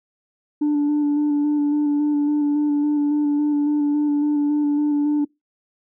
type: tone with vibrato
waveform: sine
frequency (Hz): 293.7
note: D4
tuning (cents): 0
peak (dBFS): -14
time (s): 0.61-5.25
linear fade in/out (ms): 10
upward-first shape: square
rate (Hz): 3.6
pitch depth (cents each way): 16
effects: noise-tail reverb RT60 0.2 s tail -25 dB re dry + tanh soft clip ceiling -15 dBFS